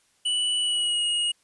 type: tone with pitch glide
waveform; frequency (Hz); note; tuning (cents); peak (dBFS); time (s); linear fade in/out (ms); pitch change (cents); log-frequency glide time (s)
square; 2960 to 2877; F#7 to F#7; 0 to -49; -23; 0.25-1.32; 10; -49; 0.6-1.04
effects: white hiss -65 dBFS RMS until 1.43 s + resampled to 24000 Hz